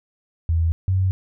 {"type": "tone pair in turn", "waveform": "sine", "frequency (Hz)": [82.41, 94.1], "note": ["E2", "F#2"], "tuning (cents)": [0, 30], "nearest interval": "major second", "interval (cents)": 230, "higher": "second", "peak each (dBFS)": -16, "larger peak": "neither", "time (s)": [[0.49, 0.72], [0.88, 1.11]], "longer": "neither", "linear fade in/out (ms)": 0, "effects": []}